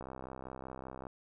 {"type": "click train", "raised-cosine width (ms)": 1, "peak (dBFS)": -30, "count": 70, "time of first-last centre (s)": [0.01, 1.068], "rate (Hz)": 65.2, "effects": []}